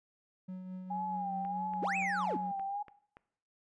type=tone with tremolo; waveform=triangle; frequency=185 Hz; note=F#3; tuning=in tune; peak=-36 dBFS; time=0.48-2.52 s; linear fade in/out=10 ms; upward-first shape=triangle; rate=4.7 Hz; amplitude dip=40%
type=tone with vibrato; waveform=sine; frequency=817 Hz; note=G#5; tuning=29 cents flat; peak=-34 dBFS; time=0.9-2.83 s; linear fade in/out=10 ms; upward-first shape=sine; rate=1.6 Hz; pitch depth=77 cents each way
type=click train; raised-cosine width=0.5 ms; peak=-36 dBFS; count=7; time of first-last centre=1.45-3.169 s; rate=3.49 Hz
type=linear two-way sweep; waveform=triangle; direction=up then down; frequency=191.5 to 2651 to 197.1 Hz; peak=-31 dBFS; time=1.82-2.37 s; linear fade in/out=5 ms; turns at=1.97 s
effects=noise-tail reverb RT60 0.7 s tail -20 dB re dry + resampled to 22050 Hz

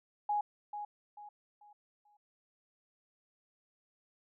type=tone with echo; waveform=sine; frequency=830.6 Hz; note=G#5; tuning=in tune; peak=-29 dBFS; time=0.29-0.41 s; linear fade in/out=5 ms; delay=440 ms; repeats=4; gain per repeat=-9 dB; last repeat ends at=2.17 s; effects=none

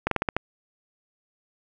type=slowing click train; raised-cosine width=0.5 ms; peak=-8 dBFS; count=6; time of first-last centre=0.07-0.366 s; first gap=43 ms; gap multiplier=1.16; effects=none

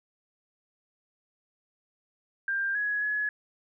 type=tone with pitch steps; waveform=sine; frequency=1591 / 1675 / 1693 Hz; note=G6 / G#6 / G#6; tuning=+25 / +14 / +33 cents; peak=-26 dBFS; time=2.48-3.29 s; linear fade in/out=2 ms; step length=270 ms; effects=none

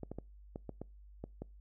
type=clicks; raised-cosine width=2 ms; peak=-28 dBFS; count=8; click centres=0.033 / 0.116 / 0.186 / 0.559 / 0.693 / 0.816 / 1.24 / 1.42 s; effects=noise-tail reverb RT60 0.3 s tail -26 dB re dry + added 50 Hz sine -53 dBFS peak until 1.6 s

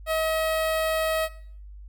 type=tone with notch filter; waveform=sawtooth; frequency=638 Hz; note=D#5; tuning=43 cents sharp; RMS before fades=-25 dBFS; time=0.06-1.29 s; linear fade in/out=50 ms; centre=6200 Hz; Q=1.5; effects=noise-tail reverb RT60 0.6 s tail -19 dB re dry + added 50 Hz sine -40 dBFS peak until 1.88 s

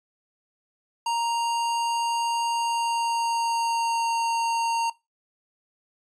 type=tone with pitch glide; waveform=square; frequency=932.3 to 922.7 Hz; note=A#5 to A#5; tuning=0 to -18 cents; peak=-24 dBFS; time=1.06-4.9 s; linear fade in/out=5 ms; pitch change=-18 cents; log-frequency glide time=2.51-4.11 s; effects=noise-tail reverb RT60 0.2 s tail -18 dB re dry + resampled to 22050 Hz

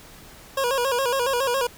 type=tone with vibrato; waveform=25% pulse; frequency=512 Hz; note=C5; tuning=38 cents flat; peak=-17 dBFS; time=0.57-1.67 s; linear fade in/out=5 ms; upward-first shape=square; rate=7.2 Hz; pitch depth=100 cents each way; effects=pink hiss -46 dBFS RMS until 1.77 s

